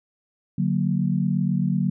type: chord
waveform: sine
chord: D augmented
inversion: none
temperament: equal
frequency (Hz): 146.83 / 185 / 233.1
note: D3 / F#3 / A#3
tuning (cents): 0 / 0 / 0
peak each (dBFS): -24 / -22 / -27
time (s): 0.58-1.9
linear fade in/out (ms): 5
effects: none